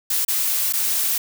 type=noise with dropouts; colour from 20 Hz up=blue; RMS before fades=-21 dBFS; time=0.1-1.18 s; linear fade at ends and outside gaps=5 ms; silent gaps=0.25-0.281 / 0.726-0.735 s; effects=none